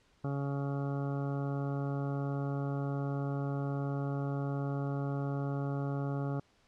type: harmonic tone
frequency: 139.9 Hz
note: C#3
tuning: 16 cents sharp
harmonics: 1 / 2 / 3 / 4 / 5 / 6 / 8 / 9 / 10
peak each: -33 / -39 / -43 / -45 / -47 / -49 / -51 / -52 / -53 dBFS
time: 0.24-6.4 s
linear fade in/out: 5 ms
effects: pink hiss -68 dBFS RMS until 6.67 s + low-pass 6000 Hz 12 dB/octave